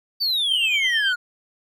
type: exponential sweep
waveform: triangle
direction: down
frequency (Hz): 4658 to 1408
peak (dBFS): -18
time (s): 0.2-1.16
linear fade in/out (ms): 20
type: tone with tremolo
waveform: sine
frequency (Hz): 3136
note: G7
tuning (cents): 0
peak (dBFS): -19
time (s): 0.51-1.13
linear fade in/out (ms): 5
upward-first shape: triangle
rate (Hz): 9.3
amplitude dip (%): 70
effects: none